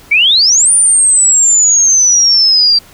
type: exponential two-way sweep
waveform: sine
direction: up then down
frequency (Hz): 2217 to 9397 to 4673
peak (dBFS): -5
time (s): 0.11-2.79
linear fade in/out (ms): 10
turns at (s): 0.72
effects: pink hiss -40 dBFS RMS until 2.93 s